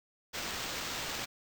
violet noise with sample-and-hold, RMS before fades -38 dBFS, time 0.33-1.26 s, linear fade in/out 20 ms, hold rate 11025 Hz, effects none

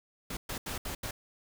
pink noise bursts at uneven times, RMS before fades -37 dBFS, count 5, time 0.3-0.37 / 0.49-0.58 / 0.66-0.78 / 0.85-0.95 / 1.03-1.11 s, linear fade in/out 5 ms, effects none

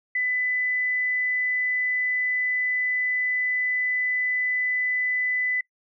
sine tone, 2000 Hz, B6, 21 cents sharp, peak -22 dBFS, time 0.15-5.61 s, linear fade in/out 5 ms, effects noise-tail reverb RT60 0.1 s tail -23 dB re dry

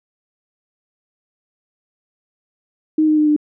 sine tone with pitch steps, 311.1 / 307.2 / 303.3 / 299.5 Hz, D#4 / D#4 / D#4 / D4, 0 / -22 / -44 / +34 cents, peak -11 dBFS, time 2.98-3.364 s, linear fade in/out 5 ms, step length 96 ms, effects none

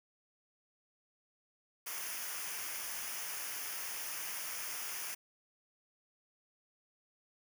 white noise with comb filter, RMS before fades -41 dBFS, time 1.86-5.15 s, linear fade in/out 10 ms, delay 0.25 ms, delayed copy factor -0.7, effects none

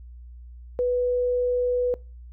sine tone, 493.9 Hz, B4, in tune, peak -20 dBFS, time 0.79-1.94 s, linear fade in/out 0 ms, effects noise-tail reverb RT60 0.3 s tail -23 dB re dry + added 60 Hz sine -40 dBFS peak until 2.32 s

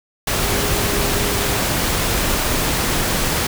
sine tone in noise, 408.9 Hz, G#4, 27 cents flat, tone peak -27 dBFS, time 0.44-1.57 s, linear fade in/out 5 ms, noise pink, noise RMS -19 dBFS, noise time 0.27-3.47 s, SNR -11 dB, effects none

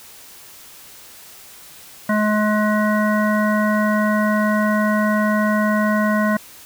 harmonic tone, 211.9 Hz, G#3, 35 cents sharp, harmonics 1 / 3 / 5 / 7 / 9, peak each -17 / -22 / -24 / -25 / -27 dBFS, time 2.09-6.37 s, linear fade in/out 5 ms, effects white hiss -42 dBFS RMS until 6.65 s

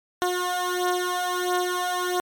15% pulse beating tone pair, 358.8 / 360.3 Hz, F4 / F#4, +47 / -46 cents, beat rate 1.5 Hz, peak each -21 / -19 dBFS, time 0.22-2.2 s, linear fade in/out 0 ms, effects MP3 96 kbps

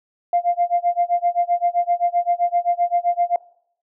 sine tone with tremolo, 698.5 Hz, F5, in tune, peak -12 dBFS, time 0.33-3.36 s, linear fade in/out 2 ms, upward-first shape sine, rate 7.7 Hz, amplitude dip 95%, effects noise-tail reverb RT60 0.7 s tail -23 dB re dry + tanh soft clip ceiling -9 dBFS

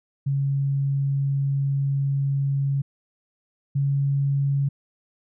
sine tone pair in turn, 138.59 / 139.47 Hz, C#3 / C#3, 0 / +11 cents, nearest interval unison, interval 11 cents, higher second, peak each -20 / -19 dBFS, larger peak second, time 0.26-2.82 / 3.75-4.69 s, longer first, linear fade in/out 10 ms, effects none

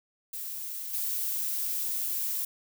violet noise with level steps, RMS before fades -37 / -31 dBFS, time 0.33-2.45 s, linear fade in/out 5 ms, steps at 0.93 s, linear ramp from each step 10 ms, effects none

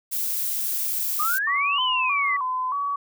violet noise, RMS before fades -26 dBFS, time 0.11-1.39 s, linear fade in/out 20 ms
sine exponential two-way sweep, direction up then down, 1174.7 to 3096 to 1955 Hz, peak -22 dBFS, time 1.19-2.37 s, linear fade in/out 10 ms, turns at 1.82 s
sine tone with vibrato, 1075 Hz, C6, 47 cents sharp, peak -23 dBFS, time 1.47-2.96 s, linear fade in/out 5 ms, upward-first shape square, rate 1.6 Hz, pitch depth 92 cents each way
effects none

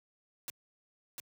white noise with echo, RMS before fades -40 dBFS, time 0.48-0.5 s, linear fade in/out 0 ms, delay 700 ms, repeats 1, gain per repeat -3 dB, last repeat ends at 1.2 s, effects high-pass 100 Hz 12 dB/octave

